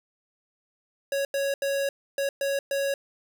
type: tone bursts at uneven times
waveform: square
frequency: 554.4 Hz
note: C#5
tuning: in tune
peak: -25 dBFS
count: 6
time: 1.12-1.25 / 1.34-1.54 / 1.62-1.89 / 2.18-2.29 / 2.41-2.59 / 2.71-2.94 s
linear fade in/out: 2 ms
effects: none